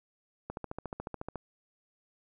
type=click train; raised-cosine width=1 ms; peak=-23 dBFS; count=13; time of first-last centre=0.5-1.357 s; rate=14 Hz; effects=none